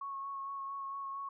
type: tone with vibrato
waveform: sine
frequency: 1100 Hz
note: C#6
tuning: 14 cents flat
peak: -38 dBFS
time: 0.01-1.29 s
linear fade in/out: 5 ms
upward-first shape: sine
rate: 4.4 Hz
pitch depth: 16 cents each way
effects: none